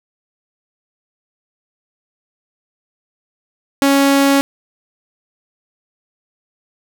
sawtooth tone, 277.2 Hz, C#4, in tune, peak -6 dBFS, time 3.82-4.41 s, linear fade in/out 0 ms, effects none

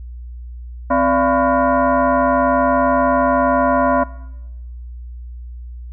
sine tone with frequency modulation, 160 Hz, D#3, 49 cents sharp, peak -12 dBFS, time 0.9-4.04 s, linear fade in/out 10 ms, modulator 421 Hz, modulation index 2.5, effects noise-tail reverb RT60 1.0 s tail -20 dB re dry + added 60 Hz sine -29 dBFS peak until 5.92 s

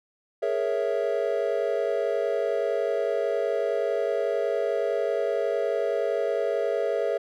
triangle chord, A# half-diminished seventh, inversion third, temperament equal, 415.3 / 466.2 / 554.4 / 659.3 Hz, G#4 / A#4 / C#5 / E5, 0 / 0 / 0 / 0 cents, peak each -27 dBFS, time 0.42-7.18 s, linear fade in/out 10 ms, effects none

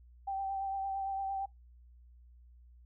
sine tone with vibrato, 780 Hz, G5, 9 cents flat, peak -33 dBFS, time 0.27-1.46 s, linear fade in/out 10 ms, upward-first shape triangle, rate 8.8 Hz, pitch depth 25 cents each way, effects noise-tail reverb RT60 0.2 s tail -25 dB re dry + added 60 Hz sine -55 dBFS peak until 2.85 s

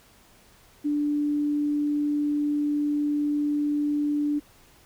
sine tone, 293.7 Hz, D4, in tune, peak -22 dBFS, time 0.84-4.4 s, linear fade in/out 20 ms, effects pink hiss -56 dBFS RMS until 4.85 s

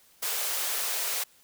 white high-pass noise, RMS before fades -30 dBFS, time 0.22-1.24 s, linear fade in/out 10 ms, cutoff 410 Hz, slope 48 dB/octave, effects white hiss -60 dBFS RMS until 1.43 s

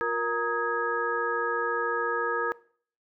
sine tone cluster, 355.3 / 469.3 / 934 / 1260 / 1654 Hz, F4 / A#4 / A#5 / D#6 / G#6, +30 / +12 / +3 / +21 / -8 cents, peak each -37 / -29 / -34 / -31 / -31 dBFS, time 0.01-2.52 s, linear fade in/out 0 ms, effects noise-tail reverb RT60 0.5 s tail -20 dB re dry

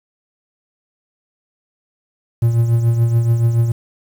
triangle tone with tremolo, 116.54 Hz, A#2, in tune, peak -7 dBFS, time 2.42-3.72 s, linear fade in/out 5 ms, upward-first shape triangle, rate 7 Hz, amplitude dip 60%, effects 7-bit

